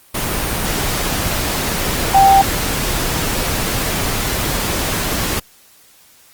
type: tone in noise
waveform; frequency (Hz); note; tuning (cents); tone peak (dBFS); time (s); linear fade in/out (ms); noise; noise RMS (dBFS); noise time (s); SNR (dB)
sine; 782; G5; -4; -6; 2.14-2.42; 10; pink; -19; 0.14-5.4; +10
effects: white hiss -48 dBFS RMS until 6.33 s + Opus 32 kbps